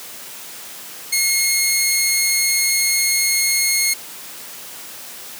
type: tone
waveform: 10% pulse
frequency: 2158 Hz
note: C#7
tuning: 47 cents flat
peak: -6 dBFS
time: 1.12-3.94 s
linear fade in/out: 10 ms
effects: white hiss -35 dBFS RMS until 5.39 s + high-pass 150 Hz 12 dB/octave